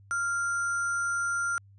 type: tone with sample-and-hold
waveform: sine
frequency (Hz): 1394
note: F6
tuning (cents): -4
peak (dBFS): -26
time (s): 0.11-1.58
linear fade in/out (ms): 0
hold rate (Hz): 7350
effects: added 99 Hz sine -52 dBFS peak until 1.78 s + resampled to 22050 Hz